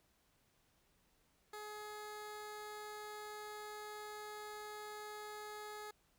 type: tone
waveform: 15% pulse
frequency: 421.8 Hz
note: G#4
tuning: 27 cents sharp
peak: -40 dBFS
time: 1.53-5.91 s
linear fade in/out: 5 ms
effects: pink hiss -75 dBFS RMS until 6.18 s